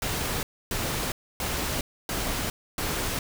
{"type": "noise bursts", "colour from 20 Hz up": "pink", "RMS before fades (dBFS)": -29, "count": 5, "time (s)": [0.02, 3.19], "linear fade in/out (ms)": 2, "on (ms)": 410, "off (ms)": 280, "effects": []}